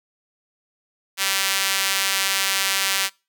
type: tone with high-pass filter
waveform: sawtooth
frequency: 194.2 Hz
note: G3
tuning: 16 cents flat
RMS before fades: -22 dBFS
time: 1.17-3.1 s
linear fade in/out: 50 ms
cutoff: 2200 Hz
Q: 0.74
effects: noise-tail reverb RT60 0.3 s tail -25 dB re dry